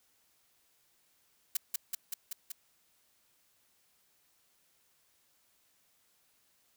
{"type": "noise with echo", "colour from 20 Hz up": "blue", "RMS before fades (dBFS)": -30, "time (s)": [1.55, 1.57], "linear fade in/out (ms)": 5, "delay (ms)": 190, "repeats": 5, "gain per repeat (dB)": -2, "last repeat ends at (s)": 2.52, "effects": ["white hiss -71 dBFS RMS until 6.76 s"]}